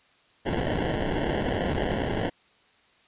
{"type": "noise with sample-and-hold", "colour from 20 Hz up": "white", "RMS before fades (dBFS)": -27, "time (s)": [0.45, 2.3], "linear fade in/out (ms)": 20, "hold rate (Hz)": 1225, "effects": ["white hiss -61 dBFS RMS until 3.07 s", "resampled to 8000 Hz"]}